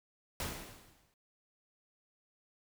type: noise with exponential decay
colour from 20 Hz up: pink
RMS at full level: -36 dBFS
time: 0.4-1.14 s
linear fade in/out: 1 ms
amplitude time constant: 160 ms
effects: noise-tail reverb RT60 0.1 s tail -24 dB re dry